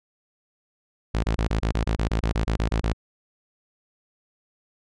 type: tone bursts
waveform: sawtooth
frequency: 55 Hz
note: A1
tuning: in tune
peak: -17 dBFS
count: 15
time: 1.14-2.932 s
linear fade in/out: 10 ms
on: 98 ms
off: 23 ms
effects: low-pass 6000 Hz 12 dB/octave